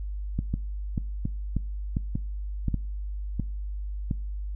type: two click trains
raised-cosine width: 5 ms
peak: -14 / -14 dBFS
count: 6 / 5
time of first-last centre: 0.54-4.111 / 0.39-2.743 s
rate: 1.4 / 1.7 Hz
effects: noise-tail reverb RT60 0.5 s tail -24 dB re dry + added 50 Hz sine -30 dBFS peak until 4.55 s